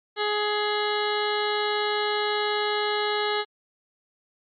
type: harmonic tone with a mistuned harmonic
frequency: 418.7 Hz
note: G#4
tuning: 14 cents sharp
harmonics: 1 / 2 / 3 / 4 / 5 / 7 / 8 / 9 / 10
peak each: -27 / -30 / -32 / -33 / -34 / -35 / -36 / -37 / -37 dBFS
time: 0.16-3.45 s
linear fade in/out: 50 ms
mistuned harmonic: 9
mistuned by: +26 cents
effects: Opus 48 kbps